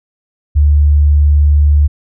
sine tone, 73.42 Hz, D2, in tune, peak -5 dBFS, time 0.55-1.88 s, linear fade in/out 20 ms, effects none

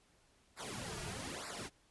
pink noise with flanger, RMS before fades -44 dBFS, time 0.56-1.7 s, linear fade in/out 50 ms, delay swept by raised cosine 0.31 to 3.91 ms, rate 1.1 Hz, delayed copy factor -0.95, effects pink hiss -70 dBFS RMS until 1.9 s + resampled to 24000 Hz

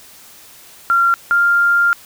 sine tone pair in turn, 1378 / 1397.2 Hz, F6 / F6, -24 / 0 cents, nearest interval unison, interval 24 cents, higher second, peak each -10 dBFS, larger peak neither, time 0.9-1.14 / 1.31-1.93 s, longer second, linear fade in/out 0 ms, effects white hiss -42 dBFS RMS until 2.05 s

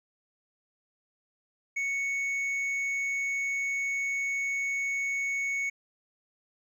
sine tone with hard clipping, 2217 Hz, C#7, in tune, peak -29 dBFS, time 1.76-5.7 s, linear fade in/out 10 ms, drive 4 dB, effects none

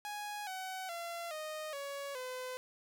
sawtooth tone with pitch steps, 830.6 / 752.9 / 682.5 / 618.7 / 560.8 / 508.3 Hz, G#5 / F#5 / F5 / D#5 / C#5 / B4, 0 / +30 / -40 / -10 / +20 / +50 cents, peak -36 dBFS, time 0.05-2.57 s, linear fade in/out 0 ms, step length 420 ms, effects none

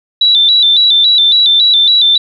sine tone with vibrato, 3729 Hz, A#7, in tune, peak -5 dBFS, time 0.21-2.18 s, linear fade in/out 5 ms, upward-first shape square, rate 3.6 Hz, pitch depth 82 cents each way, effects none

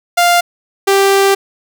sawtooth tone pair in turn, 698.5 / 392.8 Hz, F5 / G4, 0 / +4 cents, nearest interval minor seventh, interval 996 cents, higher first, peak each -4 dBFS, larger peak neither, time 0.17-0.41 / 0.87-1.35 s, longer second, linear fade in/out 10 ms, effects none

